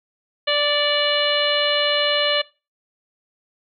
harmonic tone with a mistuned harmonic, 586 Hz, D5, 4 cents flat, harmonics 1 / 2 / 3 / 4 / 5 / 6 / 7, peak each -21 / -28 / -26 / -28 / -22 / -27 / -27 dBFS, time 0.47-2.42 s, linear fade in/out 10 ms, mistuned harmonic 4, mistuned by -25 cents, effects noise-tail reverb RT60 0.3 s tail -22 dB re dry

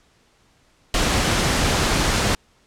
pink noise, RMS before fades -19 dBFS, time 0.94-2.35 s, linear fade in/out 2 ms, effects pink hiss -59 dBFS RMS until 2.66 s + low-pass 8000 Hz 12 dB/octave

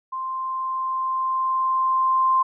sine tone with level ramp, 1046.5 Hz, C6, in tune, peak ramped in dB -26 to -15 dBFS, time 0.12-2.43 s, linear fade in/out 10 ms, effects none

